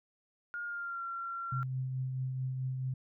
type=tone with pitch glide; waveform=sine; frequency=1421 to 1368.6 Hz; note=F6 to F6; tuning=+30 to -35 cents; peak=-36 dBFS; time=0.54-1.63 s; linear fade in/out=0 ms; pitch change=-65 cents; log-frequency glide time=0.65-1.03 s
type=tone with tremolo; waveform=sine; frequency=130 Hz; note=C3; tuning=11 cents flat; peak=-31 dBFS; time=1.52-2.94 s; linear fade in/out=5 ms; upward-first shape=triangle; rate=4.6 Hz; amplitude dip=35%
effects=none